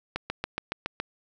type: click train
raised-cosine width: 0.3 ms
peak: -13 dBFS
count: 7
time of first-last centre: 0.16-1 s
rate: 7.14 Hz
effects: none